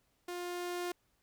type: tone with level ramp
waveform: sawtooth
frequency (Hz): 353.5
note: F4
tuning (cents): +21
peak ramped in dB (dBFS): -35 to -31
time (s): 0.28-0.92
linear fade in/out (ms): 5
effects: pink hiss -75 dBFS RMS until 1.22 s

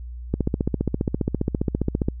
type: click train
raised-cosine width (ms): 3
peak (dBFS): -8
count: 27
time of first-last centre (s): 0.34-2.085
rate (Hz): 14.9
effects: added 60 Hz sine -32 dBFS peak until 2.2 s

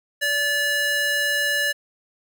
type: tone with high-pass filter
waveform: square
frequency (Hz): 578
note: D5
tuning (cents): -28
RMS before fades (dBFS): -22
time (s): 0.21-1.73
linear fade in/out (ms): 20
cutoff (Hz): 1400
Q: 1.9
effects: none

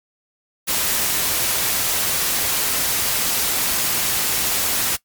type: noise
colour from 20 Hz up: white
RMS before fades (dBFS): -20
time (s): 0.67-4.97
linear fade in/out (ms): 20
effects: noise-tail reverb RT60 0.1 s tail -20 dB re dry + MP3 96 kbps

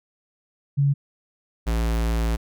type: tone pair in turn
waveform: sine / square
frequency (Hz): 140.8 / 56.46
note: C#3 / A1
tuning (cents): +27 / +45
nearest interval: octave + major third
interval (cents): 1582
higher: first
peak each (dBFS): -16 / -21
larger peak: first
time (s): 0.77-0.94 / 1.66-2.37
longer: second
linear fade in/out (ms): 20
effects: none

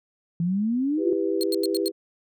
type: exponential sweep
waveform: sine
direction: up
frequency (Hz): 164.81 to 370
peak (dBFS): -21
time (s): 0.4-1.13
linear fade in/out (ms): 2
type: chord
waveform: sine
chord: E minor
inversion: none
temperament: just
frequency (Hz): 329.6 / 395.6 / 494.4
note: E4 / G4 / B4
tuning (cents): 0 / +16 / +2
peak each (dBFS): -26 / -25 / -29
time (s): 0.97-1.92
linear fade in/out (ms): 50
type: tone bursts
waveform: sawtooth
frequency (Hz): 4269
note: C8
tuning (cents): +34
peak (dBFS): -24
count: 5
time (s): 1.41-1.881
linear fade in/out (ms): 0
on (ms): 23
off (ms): 89
effects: none

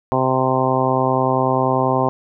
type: harmonic tone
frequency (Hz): 130.3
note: C3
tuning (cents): -7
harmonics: 1 / 2 / 3 / 4 / 5 / 6 / 7 / 8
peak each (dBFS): -23 / -23 / -23 / -23 / -23 / -23 / -23 / -23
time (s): 0.12-2.09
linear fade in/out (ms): 0
effects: none

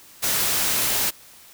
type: noise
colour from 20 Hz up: white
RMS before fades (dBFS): -22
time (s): 0.22-1.11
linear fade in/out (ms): 20
effects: white hiss -48 dBFS RMS until 1.53 s

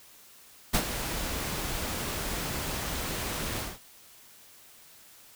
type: noise with ADSR envelope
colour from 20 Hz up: pink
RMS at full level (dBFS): -23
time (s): 0.73-3.79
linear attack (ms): 17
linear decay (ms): 67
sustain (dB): -10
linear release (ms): 200
effects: white hiss -54 dBFS RMS until 5.35 s

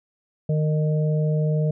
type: harmonic tone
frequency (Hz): 153.6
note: D#3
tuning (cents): -22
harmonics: 1 / 3 / 4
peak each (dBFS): -19 / -29 / -31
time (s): 0.49-1.71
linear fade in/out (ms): 5
effects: none

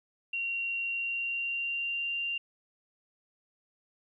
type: tone with pitch glide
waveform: sine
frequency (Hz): 2753 to 2780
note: F7 to F7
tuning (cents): -25 to -9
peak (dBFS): -30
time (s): 0.33-2.38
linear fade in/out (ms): 5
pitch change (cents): +16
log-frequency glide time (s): 0.83-2.14
effects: 12-bit

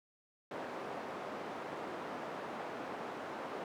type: band-pass noise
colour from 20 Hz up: white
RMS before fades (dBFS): -43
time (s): 0.51-3.64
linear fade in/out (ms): 2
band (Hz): 240 to 900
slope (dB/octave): 12
effects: none

